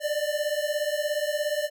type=beating tone pair; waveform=square; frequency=587.3 / 604.3 Hz; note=D5 / D5; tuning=0 / +49 cents; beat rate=17 Hz; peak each=-29 dBFS; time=0-1.7 s; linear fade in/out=50 ms; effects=none